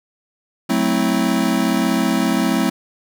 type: chord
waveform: square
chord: F# half-diminished seventh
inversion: none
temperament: equal with one note detuned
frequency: 185 / 220 / 261.6 / 327 Hz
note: F#3 / A3 / C4 / E4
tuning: 0 / 0 / 0 / -14 cents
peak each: -23 / -21 / -21 / -23 dBFS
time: 0.69-2.7 s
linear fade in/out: 10 ms
effects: none